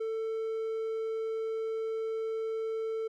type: tone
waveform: triangle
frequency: 445.1 Hz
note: A4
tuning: 20 cents sharp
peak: -29 dBFS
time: 0-3.08 s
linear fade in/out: 10 ms
effects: none